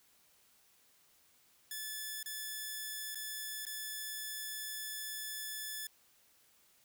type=tone with dropouts; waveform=5% pulse; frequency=1733 Hz; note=A6; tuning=27 cents flat; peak=-29 dBFS; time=1.71-5.87 s; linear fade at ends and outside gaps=2 ms; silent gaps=2.229-2.259 / 3.147-3.155 / 3.653-3.666 s; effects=white hiss -68 dBFS RMS until 6.84 s